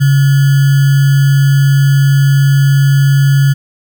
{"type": "tone with sample-and-hold", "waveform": "sine", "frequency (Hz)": 138.59, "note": "C#3", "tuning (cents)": 0, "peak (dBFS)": -5, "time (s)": [0, 3.54], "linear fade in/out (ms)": 20, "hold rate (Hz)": 1575, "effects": []}